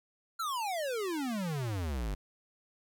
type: exponential sweep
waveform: square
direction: down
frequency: 1396.9 to 46 Hz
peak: -33 dBFS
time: 0.39-2.15 s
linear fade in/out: 10 ms
effects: none